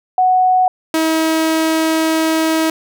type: tone pair in turn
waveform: sine / sawtooth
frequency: 740 / 320.2 Hz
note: F#5 / D#4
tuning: 0 / +50 cents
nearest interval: octave + minor third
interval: 1450 cents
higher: first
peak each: -9 dBFS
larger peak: neither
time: 0.18-0.68 / 0.94-2.7 s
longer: second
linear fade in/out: 2 ms
effects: none